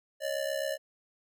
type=ring-modulated tone; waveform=square; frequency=587.3 Hz; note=D5; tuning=in tune; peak=-28 dBFS; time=0.2-0.78 s; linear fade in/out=50 ms; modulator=33.9 Hz; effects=none